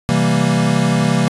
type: chord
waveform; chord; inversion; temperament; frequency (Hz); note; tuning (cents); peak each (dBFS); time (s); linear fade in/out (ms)
square; C dominant seventh; none; equal; 130.81 / 164.81 / 196 / 233.1; C3 / E3 / G3 / Bb3; 0 / 0 / 0 / 0; -20 / -18 / -20 / -19; 0.09-1.28; 0
effects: resampled to 24000 Hz